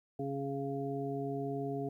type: harmonic tone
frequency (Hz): 138.59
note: C#3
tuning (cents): 0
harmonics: 1 / 2 / 3 / 5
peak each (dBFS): -40 / -39 / -38 / -42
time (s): 0.19-1.89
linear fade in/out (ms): 5
effects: 12-bit